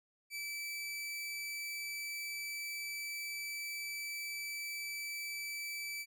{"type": "tone", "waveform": "sawtooth", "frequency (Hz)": 2314, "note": "D7", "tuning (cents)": -26, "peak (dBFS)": -36, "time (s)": [0.3, 6.06], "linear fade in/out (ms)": 50, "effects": []}